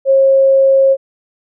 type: tone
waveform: sine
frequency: 540 Hz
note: C#5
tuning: 45 cents flat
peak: -6 dBFS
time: 0.05-0.97 s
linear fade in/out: 50 ms
effects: none